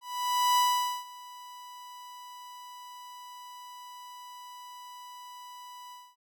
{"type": "tone with ADSR envelope", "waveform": "45% pulse", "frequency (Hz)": 987.8, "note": "B5", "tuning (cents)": 0, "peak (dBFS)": -21, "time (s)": [0.01, 6.16], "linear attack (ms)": 560, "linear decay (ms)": 470, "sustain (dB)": -23, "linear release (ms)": 240, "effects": []}